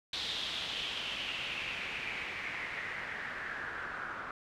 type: noise with low-pass filter sweep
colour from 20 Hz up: white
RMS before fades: -39 dBFS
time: 0.13-4.31 s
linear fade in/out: 2 ms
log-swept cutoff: 3800 to 1400 Hz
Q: 4.5
effects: none